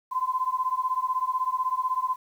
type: beating tone pair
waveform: sine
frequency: 1017 / 1033 Hz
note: C6 / C6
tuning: -50 / -22 cents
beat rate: 16 Hz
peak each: -27 dBFS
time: 0.11-2.16 s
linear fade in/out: 20 ms
effects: 9-bit